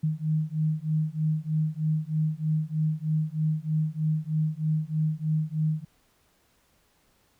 sine beating tone pair, 154.1 / 157.3 Hz, D#3 / D#3, -16 / +19 cents, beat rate 3.2 Hz, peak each -27 dBFS, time 0.03-5.85 s, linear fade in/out 10 ms, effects pink hiss -66 dBFS RMS until 7.39 s

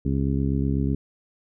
harmonic tone, 68.1 Hz, C#2, 30 cents flat, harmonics 1 / 2 / 3 / 4 / 5 / 6, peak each -26 / -25 / -28 / -27 / -37 / -35 dBFS, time 0.05-0.95 s, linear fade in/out 5 ms, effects none

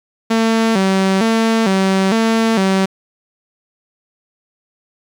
sawtooth tone with vibrato, 207.7 Hz, G#3, in tune, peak -8 dBFS, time 0.3-2.86 s, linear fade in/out 10 ms, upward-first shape square, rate 1.1 Hz, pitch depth 140 cents each way, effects low-pass 7000 Hz 12 dB/octave + 7-bit

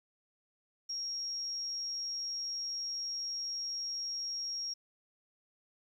sine tone, 5588 Hz, F8, in tune, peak -35 dBFS, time 0.89-4.74 s, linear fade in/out 10 ms, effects 11-bit

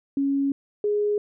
sine tone pair in turn, 277.2 / 415.3 Hz, C#4 / G#4, 0 / 0 cents, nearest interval perfect fifth, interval 700 cents, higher second, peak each -20 dBFS, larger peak neither, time 0.17-0.52 / 0.84-1.18 s, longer first, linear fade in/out 2 ms, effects none

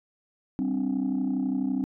sine chord, G suspended fourth, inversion none, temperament equal, 196 / 261.6 / 293.7 Hz, G3 / C4 / D4, 0 / 0 / 0 cents, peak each -29 / -25 / -30 dBFS, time 0.59-1.84 s, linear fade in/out 0 ms, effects tanh soft clip ceiling -20 dBFS

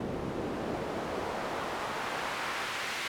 pink noise with band-pass filter sweep, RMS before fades -35 dBFS, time 0-3.08 s, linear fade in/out 5 ms, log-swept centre 280 to 2100 Hz, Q 0.87, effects none

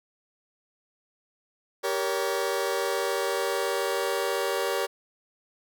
sawtooth chord, G diminished, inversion none, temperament just, 392 / 470.4 / 564.5 Hz, G4 / Bb4 / Db5, 0 / +16 / +31 cents, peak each -26 dBFS, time 1.83-4.87 s, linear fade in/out 20 ms, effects none

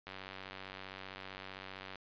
click train, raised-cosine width 0.3 ms, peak -29 dBFS, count 181, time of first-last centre 0.07-1.957 s, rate 95.4 Hz, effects resampled to 11025 Hz

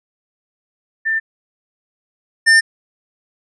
sine / square tone pair in turn, 1787 / 1799.4 Hz, A6 / A6, +26 / +38 cents, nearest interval unison, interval 12 cents, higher second, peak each -15 / -8 dBFS, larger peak second, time 1.05-1.2 / 2.46-2.61 s, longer neither, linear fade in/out 20 ms, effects resampled to 22050 Hz

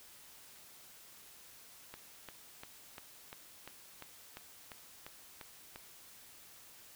click train, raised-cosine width 0.3 ms, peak -30 dBFS, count 12, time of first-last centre 1.94-5.759 s, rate 2.88 Hz, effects white hiss -57 dBFS RMS until 6.95 s

